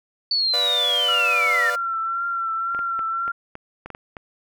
sine linear sweep, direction down, 4512 to 1762 Hz, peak -18 dBFS, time 0.31-1.7 s, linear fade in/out 2 ms
sawtooth chord, B diminished, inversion none, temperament equal with one note detuned, 493.9 / 587.3 / 708.2 Hz, B4 / D5 / F5, 0 / 0 / +24 cents, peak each -27 / -26 / -28 dBFS, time 0.53-1.76 s, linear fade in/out 10 ms
sine tone with vibrato, 1358 Hz, F6, 49 cents flat, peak -22 dBFS, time 1.08-3.32 s, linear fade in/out 10 ms, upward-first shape triangle, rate 1.9 Hz, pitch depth 40 cents each way
clicks, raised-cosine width 0.5 ms, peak -20 dBFS, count 9, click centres 2.748 / 2.791 / 2.992 / 3.279 / 3.554 / 3.86 / 3.903 / 3.949 / 4.168 s
effects none

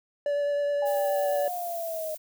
triangle tone with vibrato, 576 Hz, D5, 34 cents flat, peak -22 dBFS, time 0.26-1.48 s, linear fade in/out 2 ms, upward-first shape triangle, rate 9.5 Hz, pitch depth 13 cents each way
sine linear sweep, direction down, 823 to 619 Hz, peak -30 dBFS, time 0.82-2.15 s, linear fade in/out 5 ms
violet noise, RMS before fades -40 dBFS, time 0.85-2.18 s, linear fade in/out 20 ms
effects none

